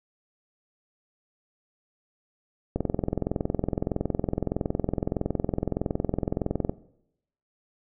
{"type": "click train", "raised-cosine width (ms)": 2, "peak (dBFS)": -12, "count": 86, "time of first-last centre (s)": [2.76, 6.695], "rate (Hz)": 21.6, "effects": ["noise-tail reverb RT60 0.8 s tail -18 dB re dry"]}